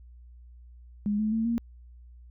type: tone with pitch steps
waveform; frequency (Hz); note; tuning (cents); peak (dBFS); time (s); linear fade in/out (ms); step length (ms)
sine; 206.6 / 215.1 / 224 / 233.2; G#3 / A3 / A3 / A#3; -9 / -39 / +31 / +1; -24; 1.06-1.58; 0; 130
effects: added 60 Hz sine -47 dBFS peak until 2.3 s